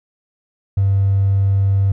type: tone with hard clipping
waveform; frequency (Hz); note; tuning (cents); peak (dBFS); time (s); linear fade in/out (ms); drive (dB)
triangle; 98; G2; 0; -12; 0.77-1.92; 5; 3
effects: none